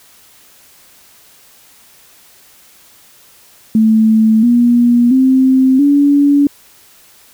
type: tone with pitch steps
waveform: sine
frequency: 220 / 239.9 / 261.6 / 285.3 Hz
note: A3 / A#3 / C4 / C#4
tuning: 0 / +50 / 0 / +50 cents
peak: -6 dBFS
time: 3.75-6.47 s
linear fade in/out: 2 ms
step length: 680 ms
effects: white hiss -45 dBFS RMS until 7.33 s